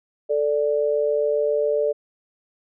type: tone pair together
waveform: sine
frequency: 440 / 587.3 Hz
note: A4 / D5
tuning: 0 / 0 cents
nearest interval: perfect fourth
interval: 500 cents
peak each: -21 dBFS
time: 0.29-1.93 s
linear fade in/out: 20 ms
effects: none